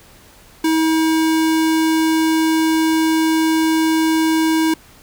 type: tone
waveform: square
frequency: 320 Hz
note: D#4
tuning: 49 cents sharp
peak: -14 dBFS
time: 0.64-4.74 s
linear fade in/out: 5 ms
effects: pink hiss -46 dBFS RMS until 5.02 s